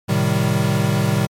square chord, A half-diminished seventh, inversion none, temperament equal, 110 / 130.81 / 155.56 / 196 Hz, A2 / C3 / Eb3 / G3, 0 / 0 / 0 / 0 cents, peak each -22 dBFS, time 0.08-1.27 s, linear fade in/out 20 ms, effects MP3 64 kbps

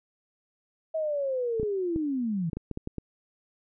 sine linear sweep, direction down, 647 to 154.7 Hz, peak -26 dBFS, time 0.94-2.5 s, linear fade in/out 10 ms
clicks, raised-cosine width 3 ms, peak -20 dBFS, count 9, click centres 1.598 / 1.631 / 1.961 / 2.532 / 2.57 / 2.713 / 2.774 / 2.874 / 2.983 s
effects none

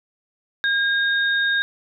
sine tone pair together, 1619 / 3711 Hz, G#6 / A#7, -45 / -9 cents, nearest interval octave + major second, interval 1436 cents, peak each -18 / -25 dBFS, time 0.64-1.62 s, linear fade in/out 0 ms, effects none

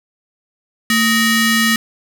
sawtooth ring-modulated tone, 1041 Hz, C6, 9 cents flat, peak -5 dBFS, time 0.9-1.76 s, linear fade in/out 2 ms, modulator 816 Hz, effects none

